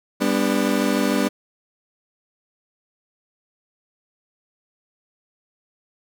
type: chord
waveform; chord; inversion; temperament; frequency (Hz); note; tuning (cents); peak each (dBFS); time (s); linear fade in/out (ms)
30% pulse; G major; none; equal with one note detuned; 200.2 / 246.9 / 293.7; G3 / B3 / D4; +37 / 0 / 0; -20; 0.2-1.29; 20
effects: none